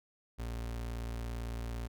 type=tone; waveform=35% pulse; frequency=57.9 Hz; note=A#1; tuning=11 cents flat; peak=-35 dBFS; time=0.38-1.88 s; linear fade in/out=20 ms; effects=none